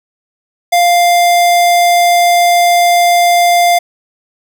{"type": "tone", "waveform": "square", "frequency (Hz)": 698.5, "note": "F5", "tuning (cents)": 0, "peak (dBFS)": -7, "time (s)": [0.72, 3.79], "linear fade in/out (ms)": 10, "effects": []}